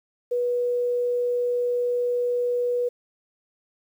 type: tone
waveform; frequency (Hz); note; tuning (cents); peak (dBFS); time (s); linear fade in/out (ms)
sine; 487.6; B4; -22; -21; 0.31-2.89; 10
effects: 9-bit